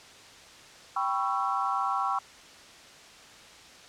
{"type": "chord", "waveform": "sine", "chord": "C# half-diminished seventh", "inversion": "second", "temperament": "equal with one note detuned", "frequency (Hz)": [784, 987.8, 1108.7, 1334.6], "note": ["G5", "B5", "C#6", "E6"], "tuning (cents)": [0, 0, 0, 21], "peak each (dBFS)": [-31, -33, -30, -32], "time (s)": [0.96, 2.19], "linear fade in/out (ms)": 5, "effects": ["white hiss -50 dBFS RMS until 3.88 s", "low-pass 6000 Hz 12 dB/octave"]}